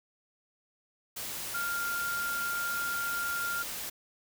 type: tone in noise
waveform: sine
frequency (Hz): 1396.9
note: F6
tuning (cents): 0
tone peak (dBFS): -31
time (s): 1.54-3.63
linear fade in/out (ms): 10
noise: white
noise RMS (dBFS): -38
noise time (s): 1.16-3.9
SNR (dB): +4
effects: none